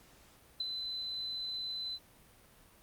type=tone with ADSR envelope; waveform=sine; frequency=4029 Hz; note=B7; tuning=34 cents sharp; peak=-30 dBFS; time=0.6-1.99 s; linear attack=4 ms; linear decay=21 ms; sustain=-6 dB; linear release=54 ms; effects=pink hiss -61 dBFS RMS until 2.82 s + Opus 48 kbps